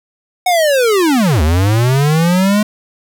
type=linear two-way sweep; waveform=square; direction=down then up; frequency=745 to 72.8 to 213.8 Hz; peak=-10 dBFS; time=0.46-2.63 s; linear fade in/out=5 ms; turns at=1.42 s; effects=none